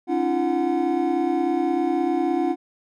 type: tone cluster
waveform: triangle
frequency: 275.2 / 305.1 / 341.6 / 735 Hz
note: C#4 / D#4 / F4 / F#5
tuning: -12 / -34 / -38 / -12 cents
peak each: -24 / -24 / -21 / -25 dBFS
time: 0.07-2.56 s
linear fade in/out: 50 ms
effects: none